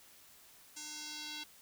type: tone with band-pass filter sweep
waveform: square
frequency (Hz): 301.4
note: D4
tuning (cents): +45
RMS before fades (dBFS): -45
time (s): 0.76-1.44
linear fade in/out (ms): 10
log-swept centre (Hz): 6700 to 3800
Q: 2.1
effects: white hiss -60 dBFS RMS until 1.61 s